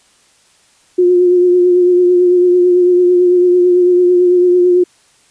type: tone with vibrato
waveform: sine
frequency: 357.7 Hz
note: F4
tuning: 41 cents sharp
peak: -6 dBFS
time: 0.98-4.84 s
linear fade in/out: 10 ms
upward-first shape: triangle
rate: 9 Hz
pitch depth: 30 cents each way
effects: white hiss -51 dBFS RMS until 5.3 s + resampled to 22050 Hz